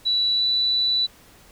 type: tone with pitch glide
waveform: sine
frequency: 3941 to 3964 Hz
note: B7 to B7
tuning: -4 to +6 cents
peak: -18 dBFS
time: 0.05-1.07 s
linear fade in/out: 20 ms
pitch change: +10 cents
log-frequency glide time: 0.35-0.43 s
effects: pink hiss -51 dBFS RMS until 1.51 s